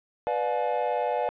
triangle chord, B diminished seventh, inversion none, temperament just, 493.9 / 592.7 / 711.2 / 853.4 Hz, B4 / D5 / F5 / Ab5, 0 / +16 / +31 / +47 cents, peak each -28 dBFS, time 0.27-1.29 s, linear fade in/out 0 ms, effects resampled to 8000 Hz + 9-bit

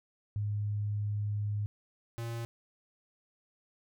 sine / square tone pair in turn, 103.83 / 116.3 Hz, G#2 / A#2, 0 / -4 cents, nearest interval major second, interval 196 cents, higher second, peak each -30 / -36 dBFS, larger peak first, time 0.36-1.66 / 2.18-2.45 s, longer first, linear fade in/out 0 ms, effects none

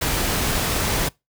pink noise, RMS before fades -22 dBFS, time 0.01-1.09 s, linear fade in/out 10 ms, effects noise-tail reverb RT60 0.2 s tail -23 dB re dry

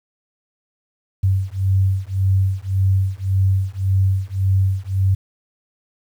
sine beating tone pair, 95 / 96.8 Hz, F#2 / G2, +46 / -21 cents, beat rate 1.8 Hz, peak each -18 dBFS, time 1.23-5.15 s, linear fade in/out 10 ms, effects 8-bit

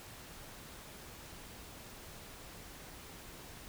silence, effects pink hiss -51 dBFS RMS until 3.68 s

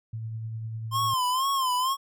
sine tone with tremolo, 111.7 Hz, A2, 27 cents sharp, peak -30 dBFS, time 0.13-1.14 s, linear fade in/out 5 ms, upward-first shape triangle, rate 10 Hz, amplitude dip 30%
square tone with vibrato, 1046.5 Hz, C6, in tune, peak -24 dBFS, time 0.91-1.97 s, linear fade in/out 50 ms, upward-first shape sine, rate 2.1 Hz, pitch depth 96 cents each way
effects none

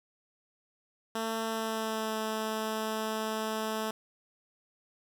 10% pulse tone with pitch glide, 224.1 to 218.7 Hz, A3 to A3, +32 to -10 cents, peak -23 dBFS, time 1.15-3.91 s, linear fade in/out 5 ms, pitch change -42 cents, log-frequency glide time 1.44-2.16 s, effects none

